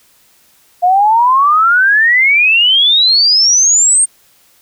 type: exponential sweep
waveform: sine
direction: up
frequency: 700 to 8800 Hz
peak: -6 dBFS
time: 0.82-4.06 s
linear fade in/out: 20 ms
effects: white hiss -50 dBFS RMS until 4.61 s